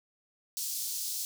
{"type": "high-pass noise", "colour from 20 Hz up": "pink", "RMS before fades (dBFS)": -35, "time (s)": [0.57, 1.25], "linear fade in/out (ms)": 0, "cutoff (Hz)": 4700, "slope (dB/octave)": 24, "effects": []}